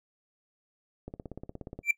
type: click train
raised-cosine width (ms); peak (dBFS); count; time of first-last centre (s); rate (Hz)
2; -26; 13; 1.08-1.79; 16.9
type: tone with exponential growth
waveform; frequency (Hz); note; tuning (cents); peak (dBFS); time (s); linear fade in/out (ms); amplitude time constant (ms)
triangle; 2349; D7; 0; -16; 1.83-1.91; 5; 16
effects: noise-tail reverb RT60 0.1 s tail -20 dB re dry